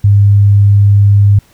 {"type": "tone", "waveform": "sine", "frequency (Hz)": 101.2, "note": "G#2", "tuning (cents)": -44, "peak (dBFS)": -3, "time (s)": [0.04, 1.39], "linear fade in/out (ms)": 5, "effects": ["pink hiss -48 dBFS RMS until 1.53 s"]}